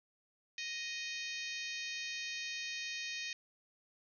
harmonic tone with a mistuned harmonic, 622.3 Hz, D#5, in tune, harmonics 3 / 4 / 5 / 6 / 7 / 8 / 9 / 10, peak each -46 / -43 / -50 / -47 / -48 / -53 / -50 / -52 dBFS, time 0.58-3.33 s, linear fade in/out 2 ms, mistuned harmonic 10, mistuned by +40 cents, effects none

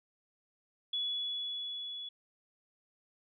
sine tone with level ramp, 3400 Hz, G#7, 40 cents sharp, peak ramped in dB -31 to -40 dBFS, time 0.93-2.09 s, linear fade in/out 5 ms, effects none

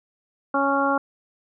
harmonic tone, 277.2 Hz, C#4, in tune, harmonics 1 / 2 / 3 / 4 / 5, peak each -25 / -25 / -25 / -25 / -25 dBFS, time 0.54-0.98 s, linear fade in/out 5 ms, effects none

